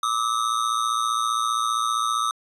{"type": "ring-modulated tone", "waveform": "square", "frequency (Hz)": 1232, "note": "D#6", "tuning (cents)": -17, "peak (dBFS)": -19, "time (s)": [0.03, 2.31], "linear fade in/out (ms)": 2, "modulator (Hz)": 57.6, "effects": ["resampled to 24000 Hz"]}